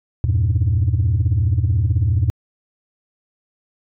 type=chord; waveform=sine; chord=E diminished; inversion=none; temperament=equal; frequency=82.41 / 98 / 116.54 Hz; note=E2 / G2 / Bb2; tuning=0 / 0 / 0 cents; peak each=-17 dBFS; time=0.24-2.3 s; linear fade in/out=0 ms; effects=tanh soft clip ceiling -10 dBFS

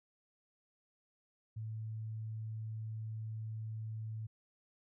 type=tone; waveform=sine; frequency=110 Hz; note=A2; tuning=in tune; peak=-39 dBFS; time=1.56-4.27 s; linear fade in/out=10 ms; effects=none

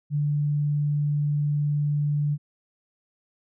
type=tone; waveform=sine; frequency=146.83 Hz; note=D3; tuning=in tune; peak=-21 dBFS; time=0.1-2.38 s; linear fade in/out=50 ms; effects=none

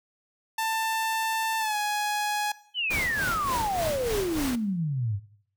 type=tone with pitch glide; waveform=sawtooth; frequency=890 to 835.2 Hz; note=A5 to G#5; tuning=+20 to +10 cents; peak=-22 dBFS; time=0.58-2.52 s; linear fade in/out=5 ms; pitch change=-110 cents; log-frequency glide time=1.59-1.76 s
type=exponential sweep; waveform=sine; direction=down; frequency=3105 to 95.1 Hz; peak=-25 dBFS; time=2.74-5.2 s; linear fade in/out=50 ms
type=noise with tremolo; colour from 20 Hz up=pink; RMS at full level=-31 dBFS; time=2.9-4.56 s; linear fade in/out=10 ms; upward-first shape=sine; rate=3.4 Hz; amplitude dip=60%
effects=noise-tail reverb RT60 0.6 s tail -18 dB re dry

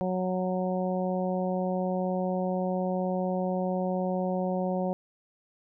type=harmonic tone; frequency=184.2 Hz; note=F#3; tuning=7 cents flat; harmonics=1 / 2 / 3 / 4 / 5; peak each=-29 / -35 / -31 / -35 / -41 dBFS; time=0.01-4.93 s; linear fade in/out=0 ms; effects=none

